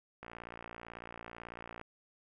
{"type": "click train", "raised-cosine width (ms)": 0.5, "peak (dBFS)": -30, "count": 93, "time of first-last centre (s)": [0.23, 1.813], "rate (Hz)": 58.1, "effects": []}